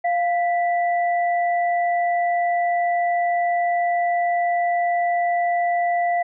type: tone pair together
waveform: sine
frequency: 698.4 / 1975.5 Hz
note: F5 / B6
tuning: 0 / 0 cents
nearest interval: octave + tritone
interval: 1800 cents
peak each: -18 / -28 dBFS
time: 0.04-6.23 s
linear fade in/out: 10 ms
effects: none